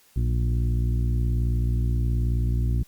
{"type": "harmonic tone with a mistuned harmonic", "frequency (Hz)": 58.8, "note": "A#1", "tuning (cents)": 16, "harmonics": [1, 2, 3, 4, 5, 6], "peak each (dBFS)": [-22, -25, -39, -37, -41, -43], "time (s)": [0.16, 2.83], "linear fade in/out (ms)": 5, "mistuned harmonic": 3, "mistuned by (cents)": 45, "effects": ["white hiss -58 dBFS RMS until 2.87 s", "Opus 48 kbps"]}